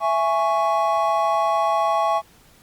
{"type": "chord", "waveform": "triangle", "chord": "C# minor", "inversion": "first", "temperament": "just", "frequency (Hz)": [665.2, 831.5, 1108.7], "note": ["E5", "G#5", "C#6"], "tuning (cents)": [16, 2, 0], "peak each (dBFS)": -20, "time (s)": [0, 2.22], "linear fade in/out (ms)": 50, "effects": ["pink hiss -53 dBFS RMS until 2.62 s", "Opus 48 kbps"]}